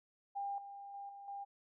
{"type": "tone with level steps", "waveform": "sine", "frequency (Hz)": 800, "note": "G5", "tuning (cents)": 35, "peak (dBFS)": [-37, -47, -44, -49, -42], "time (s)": [0.35, 1.45], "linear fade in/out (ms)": 20, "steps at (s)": [0.58, 0.94, 1.09, 1.28], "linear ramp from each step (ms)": 2, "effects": []}